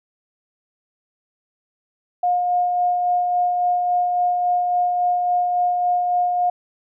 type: tone with tremolo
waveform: sine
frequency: 714 Hz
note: F5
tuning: 38 cents sharp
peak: -15 dBFS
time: 2.23-6.5 s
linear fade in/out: 5 ms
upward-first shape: sine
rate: 3.6 Hz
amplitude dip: 30%
effects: none